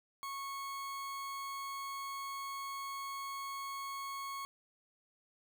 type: tone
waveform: 40% pulse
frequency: 1100 Hz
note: C#6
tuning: 14 cents flat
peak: -39 dBFS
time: 0.23-4.45 s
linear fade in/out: 0 ms
effects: none